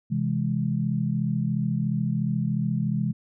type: chord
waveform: sine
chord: C augmented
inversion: none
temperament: equal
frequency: 130.81 / 164.81 / 207.7 Hz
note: C3 / E3 / G#3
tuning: 0 / 0 / 0 cents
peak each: -27 dBFS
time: 0.1-3.13 s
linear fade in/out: 20 ms
effects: none